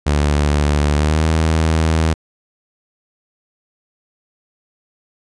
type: tone with pitch glide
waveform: sawtooth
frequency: 73.42 to 80.07 Hz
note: D2 to E2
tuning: 0 to -50 cents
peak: -9 dBFS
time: 0.06-2.14 s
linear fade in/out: 10 ms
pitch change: +150 cents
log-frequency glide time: 0.94-1.27 s
effects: resampled to 22050 Hz